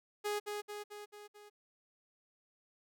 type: tone with echo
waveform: sawtooth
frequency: 415.3 Hz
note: G#4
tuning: in tune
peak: -30 dBFS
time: 0.24-0.4 s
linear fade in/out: 20 ms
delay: 220 ms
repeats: 5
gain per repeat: -4 dB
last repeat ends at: 1.5 s
effects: none